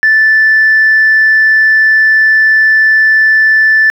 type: tone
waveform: sine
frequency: 1757 Hz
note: A6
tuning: 3 cents flat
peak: -3 dBFS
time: 0.03-3.9 s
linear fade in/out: 0 ms
effects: tanh soft clip ceiling -1 dBFS + 7-bit